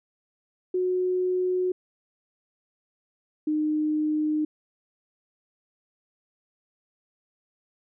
sine tone pair in turn, 366 / 305.6 Hz, F#4 / D#4, -19 / -31 cents, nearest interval minor third, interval 312 cents, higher first, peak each -22 dBFS, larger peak neither, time 0.74-1.72 / 3.47-4.45 s, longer neither, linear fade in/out 5 ms, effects none

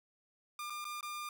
sawtooth tone with dropouts, 1201 Hz, D6, 38 cents sharp, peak -36 dBFS, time 0.59-1.29 s, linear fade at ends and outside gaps 2 ms, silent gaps 0.699-0.703 / 0.844-0.851 / 1.009-1.028 s, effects none

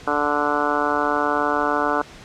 harmonic tone, 146.7 Hz, D3, 2 cents flat, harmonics 2 / 3 / 4 / 5 / 6 / 7 / 8 / 9 / 10, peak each -27 / -27 / -27 / -27 / -27 / -27 / -27 / -27 / -27 dBFS, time 0.07-2.02 s, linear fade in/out 5 ms, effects pink hiss -42 dBFS RMS until 2.24 s + low-pass 6000 Hz 12 dB/octave

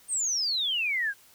sine exponential sweep, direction down, 8870 to 1556 Hz, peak -25 dBFS, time 0.08-1.14 s, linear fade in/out 50 ms, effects white hiss -57 dBFS RMS until 1.34 s

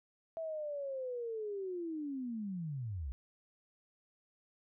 sine linear sweep, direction down, 659.3 to 58.27 Hz, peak -37 dBFS, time 0.37-3.12 s, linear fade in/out 0 ms, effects none

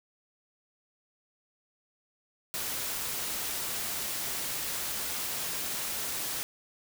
white noise, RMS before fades -34 dBFS, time 2.54-6.43 s, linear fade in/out 0 ms, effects none

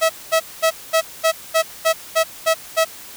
sawtooth tone bursts, 648 Hz, E5, 30 cents flat, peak -9 dBFS, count 10, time 0.01-2.85 s, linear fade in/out 20 ms, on 86 ms, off 220 ms, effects white hiss -38 dBFS RMS until 3.16 s

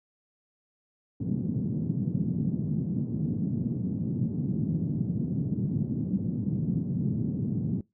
white band-pass noise, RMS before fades -29 dBFS, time 1.2-7.81 s, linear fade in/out 5 ms, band 120 to 220 Hz, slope 24 dB/octave, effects noise-tail reverb RT60 0.2 s tail -22 dB re dry

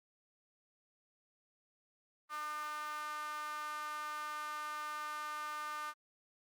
sawtooth tone with high-pass filter, 301.4 Hz, D4, 45 cents sharp, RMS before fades -42 dBFS, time 2.29-5.94 s, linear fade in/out 50 ms, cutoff 1200 Hz, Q 4.9, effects Opus 32 kbps

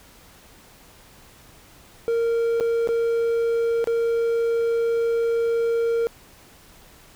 triangle tone with dropouts, 463 Hz, A#4, 12 cents flat, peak -17 dBFS, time 2.08-6.07 s, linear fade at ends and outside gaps 0 ms, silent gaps 2.6-2.608 / 2.874-2.889 / 3.842-3.873 s, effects pink hiss -50 dBFS RMS until 7.15 s

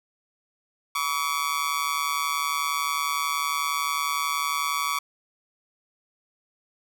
sawtooth tone with amplitude modulation, 1137 Hz, C#6, 44 cents sharp, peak -17 dBFS, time 0.95-4.99 s, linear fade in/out 5 ms, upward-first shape sine, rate 151 Hz, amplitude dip 80%, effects none

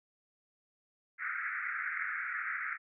pink band-pass noise, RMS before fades -37 dBFS, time 1.18-2.78 s, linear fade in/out 50 ms, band 1300 to 2200 Hz, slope 96 dB/octave, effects none

